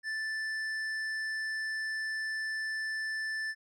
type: tone with hard clipping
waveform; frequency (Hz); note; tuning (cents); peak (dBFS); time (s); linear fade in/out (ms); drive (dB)
triangle; 1760; A6; 0; -34; 0.03-3.55; 50; 11
effects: none